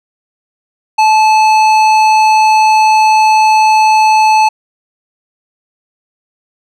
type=tone with tanh clipping; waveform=sine; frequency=868 Hz; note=A5; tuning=24 cents flat; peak=-7 dBFS; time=0.98-4.49 s; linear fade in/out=10 ms; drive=14 dB; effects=none